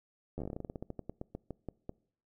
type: slowing click train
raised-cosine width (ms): 2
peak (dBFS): -26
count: 23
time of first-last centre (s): 0.38-1.894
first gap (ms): 11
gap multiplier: 1.15
effects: noise-tail reverb RT60 0.6 s tail -24 dB re dry